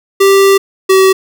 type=tone pair in turn; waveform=square; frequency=392 / 381.5 Hz; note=G4 / G4; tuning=0 / -47 cents; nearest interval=unison; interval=47 cents; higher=first; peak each=-5 dBFS; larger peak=neither; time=0.2-0.58 / 0.89-1.13 s; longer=first; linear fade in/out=10 ms; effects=none